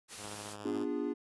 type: noise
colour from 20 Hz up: white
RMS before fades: -45 dBFS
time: 0.08-0.57 s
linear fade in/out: 50 ms
type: tone with tremolo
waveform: 5% pulse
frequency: 104 Hz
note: G#2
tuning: 3 cents sharp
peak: -32 dBFS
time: 0.17-0.86 s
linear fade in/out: 50 ms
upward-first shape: square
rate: 14 Hz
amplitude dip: 25%
type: chord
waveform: triangle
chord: B diminished seventh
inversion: none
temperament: equal with one note detuned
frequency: 246.9 / 293.7 / 349.2 / 410.1 Hz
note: B3 / D4 / F4 / Ab4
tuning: 0 / 0 / 0 / -22 cents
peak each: -37 / -34 / -37 / -36 dBFS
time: 0.64-1.14 s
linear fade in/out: 20 ms
effects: resampled to 24000 Hz